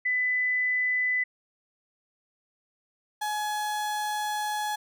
sine / 35% pulse tone pair in turn, 2000 / 843.6 Hz, B6 / G#5, +21 / +27 cents, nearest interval octave + minor third, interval 1494 cents, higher first, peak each -23 / -26 dBFS, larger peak first, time 0.05-1.24 / 3.21-4.76 s, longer second, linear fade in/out 10 ms, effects none

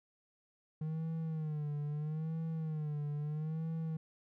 triangle tone with vibrato, 154.4 Hz, D#3, 13 cents flat, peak -33 dBFS, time 0.81-3.97 s, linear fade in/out 5 ms, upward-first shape sine, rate 0.77 Hz, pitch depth 89 cents each way, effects none

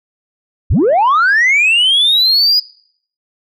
sine linear sweep, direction up, 35.61 to 4978 Hz, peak -6 dBFS, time 0.7-2.6 s, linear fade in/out 10 ms, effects noise-tail reverb RT60 0.6 s tail -23 dB re dry + tanh soft clip ceiling -6 dBFS

